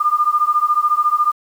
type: beating tone pair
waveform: sine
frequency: 1200 / 1214 Hz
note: D6 / D#6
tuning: +37 / -43 cents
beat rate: 14 Hz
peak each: -16 dBFS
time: 0-1.32 s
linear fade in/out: 10 ms
effects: 7-bit